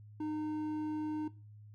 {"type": "tone with hard clipping", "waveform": "sine", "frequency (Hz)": 306.2, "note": "D#4", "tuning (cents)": -28, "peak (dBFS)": -36, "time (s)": [0.2, 1.28], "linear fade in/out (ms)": 5, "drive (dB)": 6, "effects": ["noise-tail reverb RT60 0.3 s tail -17 dB re dry", "added 105 Hz sine -51 dBFS peak until 1.74 s"]}